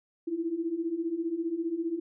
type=beating tone pair; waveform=sine; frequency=321.4 / 336.4 Hz; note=E4 / E4; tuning=-44 / +35 cents; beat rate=15 Hz; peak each=-34 / -30 dBFS; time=0.27-2 s; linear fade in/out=10 ms; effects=none